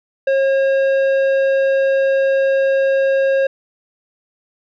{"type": "tone with tanh clipping", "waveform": "triangle", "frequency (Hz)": 541, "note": "C#5", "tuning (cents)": -42, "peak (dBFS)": -14, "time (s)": [0.27, 3.47], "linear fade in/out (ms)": 5, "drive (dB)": 14, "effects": []}